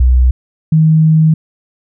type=tone pair in turn; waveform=sine; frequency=62.7 / 157.99 Hz; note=B1 / D#3; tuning=+27 / +27 cents; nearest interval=octave + major third; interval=1600 cents; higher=second; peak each=-5 dBFS; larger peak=neither; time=0-0.31 / 0.72-1.34 s; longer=second; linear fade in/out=5 ms; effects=none